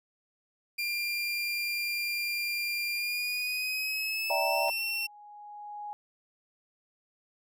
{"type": "tone with pitch glide", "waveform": "30% pulse", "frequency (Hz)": [2390, 2714], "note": ["D7", "E7"], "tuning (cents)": [30, 50], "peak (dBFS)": -27, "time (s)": [0.78, 5.07], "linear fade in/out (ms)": 10, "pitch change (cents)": 220, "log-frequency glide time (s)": [2.92, 4.83]}
{"type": "tone with exponential growth", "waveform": "sine", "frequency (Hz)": 830.6, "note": "G#5", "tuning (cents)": 0, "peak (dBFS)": -35, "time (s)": [3.72, 5.93], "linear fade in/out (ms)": 0, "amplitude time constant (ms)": 480}
{"type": "chord", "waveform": "sine", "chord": "E half-diminished seventh", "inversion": "third", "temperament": "equal", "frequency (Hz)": [587.3, 659.3, 784, 932.3], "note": ["D5", "E5", "G5", "Bb5"], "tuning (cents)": [0, 0, 0, 0], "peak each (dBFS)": -32, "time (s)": [4.3, 4.7], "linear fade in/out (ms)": 2}
{"type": "click", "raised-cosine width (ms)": 0.2, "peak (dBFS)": -29, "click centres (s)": 4.685}
{"effects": []}